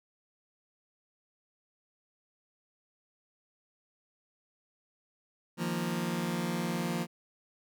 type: chord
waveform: sawtooth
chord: Eb suspended second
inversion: none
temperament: just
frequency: 155.56 / 175.01 / 233.3 Hz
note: Eb3 / F3 / Bb3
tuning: 0 / +4 / +2 cents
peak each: -35 / -29 / -31 dBFS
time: 5.57-7.07 s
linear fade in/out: 50 ms
effects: none